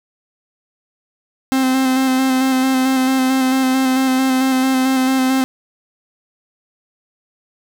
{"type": "tone with vibrato", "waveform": "45% pulse", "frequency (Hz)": 261.5, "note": "C4", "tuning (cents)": -1, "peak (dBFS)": -13, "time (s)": [1.52, 5.44], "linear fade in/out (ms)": 0, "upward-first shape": "square", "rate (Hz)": 4.5, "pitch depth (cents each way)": 18, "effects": []}